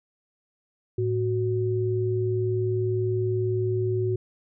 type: tone pair together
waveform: sine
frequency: 109.77 / 370 Hz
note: A2 / F#4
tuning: -4 / 0 cents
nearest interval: octave + major sixth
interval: 2104 cents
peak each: -25 dBFS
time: 0.98-4.16 s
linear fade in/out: 5 ms
effects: none